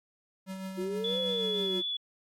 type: tone with tremolo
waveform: square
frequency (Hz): 190.1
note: F#3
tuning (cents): +47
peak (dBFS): -35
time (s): 0.46-1.83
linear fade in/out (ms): 50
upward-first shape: triangle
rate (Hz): 6.3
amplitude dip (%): 45
type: exponential two-way sweep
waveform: sine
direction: up then down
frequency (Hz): 352 to 520 to 352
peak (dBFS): -31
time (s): 0.77-1.82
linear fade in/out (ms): 20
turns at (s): 1.2
type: tone with vibrato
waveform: sine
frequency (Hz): 3423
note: A7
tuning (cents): -48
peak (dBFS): -30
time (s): 1.04-1.97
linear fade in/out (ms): 5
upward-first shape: square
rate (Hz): 4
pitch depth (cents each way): 8
effects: MP3 64 kbps